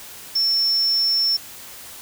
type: tone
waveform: triangle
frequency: 5400 Hz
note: E8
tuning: 41 cents sharp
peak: -14 dBFS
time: 0.35-1.37 s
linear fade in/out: 10 ms
effects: tanh soft clip ceiling -13 dBFS + white hiss -39 dBFS RMS until 2.01 s